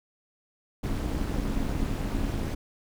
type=noise with amplitude modulation; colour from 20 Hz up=brown; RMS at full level=-25 dBFS; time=0.83-2.55 s; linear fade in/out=10 ms; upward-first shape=sine; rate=243 Hz; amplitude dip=85%; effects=none